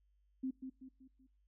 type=tone with echo; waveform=sine; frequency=261.6 Hz; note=C4; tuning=in tune; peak=-35 dBFS; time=0.43-0.51 s; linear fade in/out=10 ms; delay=190 ms; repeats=4; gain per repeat=-7 dB; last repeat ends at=1.27 s; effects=noise-tail reverb RT60 0.3 s tail -22 dB re dry + added 50 Hz sine -70 dBFS peak until 1.47 s